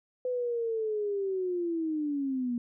sine linear sweep, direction down, 506 to 235.7 Hz, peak -28 dBFS, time 0.25-2.58 s, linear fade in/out 2 ms, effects none

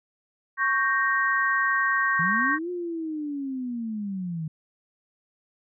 sine chord, G diminished, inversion second, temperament equal, 1108.7 / 1568 / 1864.7 Hz, Db6 / G6 / Bb6, 0 / 0 / 0 cents, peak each -25 dBFS, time 0.57-2.59 s, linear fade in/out 50 ms
sine linear two-way sweep, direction up then down, 153.6 to 360 to 153.6 Hz, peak -28 dBFS, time 2.19-4.48 s, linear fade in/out 5 ms, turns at 2.7 s
effects none

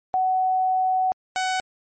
sine / sawtooth tone pair in turn, 748 / 748 Hz, F#5 / F#5, +19 / +19 cents, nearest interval unison, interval 0 cents, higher neither, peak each -18 dBFS, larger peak neither, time 0.14-1.12 / 1.36-1.6 s, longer first, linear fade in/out 0 ms, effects MP3 32 kbps

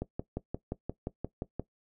click train, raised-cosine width 2 ms, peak -20 dBFS, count 10, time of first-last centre 0.02-1.596 s, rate 5.71 Hz, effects noise-tail reverb RT60 0.1 s tail -17 dB re dry

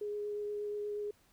sine tone with vibrato, 415.1 Hz, G#4, 1 cent flat, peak -35 dBFS, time 0.01-1.11 s, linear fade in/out 5 ms, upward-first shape sine, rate 8.4 Hz, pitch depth 9 cents each way, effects pink hiss -68 dBFS RMS until 1.32 s

